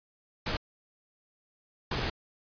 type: noise bursts at uneven times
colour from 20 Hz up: pink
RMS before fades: -31 dBFS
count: 2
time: 0.46-0.57 / 1.91-2.1 s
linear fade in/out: 5 ms
effects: resampled to 11025 Hz